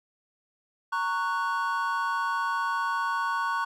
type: chord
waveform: triangle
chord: F# major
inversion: first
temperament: just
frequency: 925 / 1110 / 1480 Hz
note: A#5 / C#6 / F#6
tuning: -14 / +2 / 0 cents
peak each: -29 / -27 / -29 dBFS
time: 0.92-3.65 s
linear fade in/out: 10 ms
effects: none